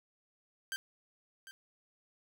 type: tone with echo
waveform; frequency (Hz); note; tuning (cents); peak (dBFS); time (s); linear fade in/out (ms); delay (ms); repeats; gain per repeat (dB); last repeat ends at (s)
sawtooth; 1568; G6; 0; -32; 0.72-0.76; 0; 750; 1; -13; 1.51
effects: none